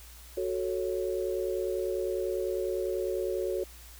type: chord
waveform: sine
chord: F# minor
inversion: none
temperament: equal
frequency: 370 / 440 / 554.4 Hz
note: F#4 / A4 / C#5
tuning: 0 / 0 / 0 cents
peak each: -31 / -34 / -34 dBFS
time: 0.37-3.64 s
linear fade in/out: 5 ms
effects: added 59 Hz sine -49 dBFS peak until 3.99 s + white hiss -52 dBFS RMS until 3.99 s